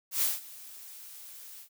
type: noise with ADSR envelope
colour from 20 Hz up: blue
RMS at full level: -26 dBFS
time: 0.11-1.69 s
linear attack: 110 ms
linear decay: 180 ms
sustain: -21 dB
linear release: 87 ms
effects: none